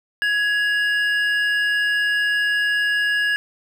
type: tone pair together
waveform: triangle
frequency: 1671.1 / 2834 Hz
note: G#6 / F7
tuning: +10 / +25 cents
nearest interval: major sixth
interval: 915 cents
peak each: -16 / -25 dBFS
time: 0.22-3.36 s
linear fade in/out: 0 ms
effects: none